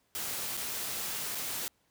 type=noise with dropouts; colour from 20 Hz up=white; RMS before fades=-36 dBFS; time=0.15-1.68 s; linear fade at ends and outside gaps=0 ms; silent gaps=0.569-0.574 / 1.349-1.353 s; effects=pink hiss -72 dBFS RMS until 1.9 s + high-pass 60 Hz 12 dB/octave